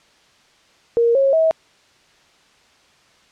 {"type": "tone with pitch steps", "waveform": "sine", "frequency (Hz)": [467.5, 545, 644], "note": ["A#4", "C#5", "E5"], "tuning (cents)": [5, -29, -41], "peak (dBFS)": -12, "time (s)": [0.97, 1.51], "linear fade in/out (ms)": 0, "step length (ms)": 180, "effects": ["white hiss -54 dBFS RMS until 3.31 s", "low-pass 5000 Hz 12 dB/octave"]}